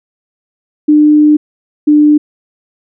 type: tone pair in turn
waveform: sine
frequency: 300.4 / 298.5 Hz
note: D4 / D4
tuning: +39 / +28 cents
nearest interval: unison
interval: 11 cents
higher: first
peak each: -3 dBFS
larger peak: neither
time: 0.88-1.37 / 1.87-2.18 s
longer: first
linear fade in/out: 10 ms
effects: none